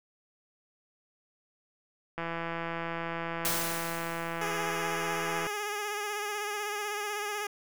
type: click train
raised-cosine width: 0.5 ms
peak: -20 dBFS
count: 550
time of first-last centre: 2.18-5.467 s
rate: 167 Hz
type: noise with exponential decay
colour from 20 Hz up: white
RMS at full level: -29 dBFS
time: 3.45-4.93 s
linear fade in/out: 0 ms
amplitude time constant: 320 ms
type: tone with vibrato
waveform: 10% pulse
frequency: 415.3 Hz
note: G#4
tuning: in tune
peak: -24 dBFS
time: 4.41-7.47 s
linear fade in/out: 5 ms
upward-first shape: sine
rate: 16 Hz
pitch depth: 39 cents each way
effects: none